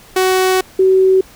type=tone pair in turn; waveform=sawtooth / sine; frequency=373.8 / 378.4 Hz; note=F#4 / F#4; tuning=+18 / +39 cents; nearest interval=unison; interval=21 cents; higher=second; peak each=-7 dBFS; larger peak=neither; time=0.16-0.61 / 0.79-1.21 s; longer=first; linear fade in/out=5 ms; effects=pink hiss -42 dBFS RMS until 1.35 s